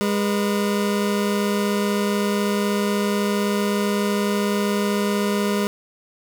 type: tone pair together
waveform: 25% pulse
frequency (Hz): 204.3 / 484.6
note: G#3 / B4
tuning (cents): -28 / -33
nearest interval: octave + minor third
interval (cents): 1495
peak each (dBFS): -16 / -25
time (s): 0.01-5.67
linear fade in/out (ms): 0
effects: none